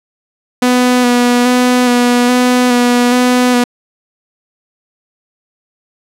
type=tone with vibrato; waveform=sawtooth; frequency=246.3 Hz; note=B3; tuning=5 cents flat; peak=-4 dBFS; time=0.62-3.64 s; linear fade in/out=5 ms; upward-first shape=square; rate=1.2 Hz; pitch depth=18 cents each way; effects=low-pass 12000 Hz 12 dB/octave